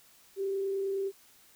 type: tone with frequency modulation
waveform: sine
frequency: 390.7 Hz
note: G4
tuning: 6 cents flat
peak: -29 dBFS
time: 0.36-1.12 s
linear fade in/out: 50 ms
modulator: 29.6 Hz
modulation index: 0.2
effects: white hiss -60 dBFS RMS until 1.55 s